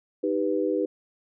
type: chord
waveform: sine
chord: Eb augmented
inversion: none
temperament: equal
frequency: 311.1 / 392 / 493.9 Hz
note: Eb4 / G4 / B4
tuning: 0 / 0 / 0 cents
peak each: -27 dBFS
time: 0.23-0.86 s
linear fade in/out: 10 ms
effects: none